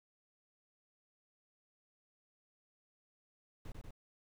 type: noise with echo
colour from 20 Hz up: brown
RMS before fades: -45 dBFS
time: 3.65-3.72 s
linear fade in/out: 2 ms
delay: 94 ms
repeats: 2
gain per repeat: -2 dB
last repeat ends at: 3.908 s
effects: none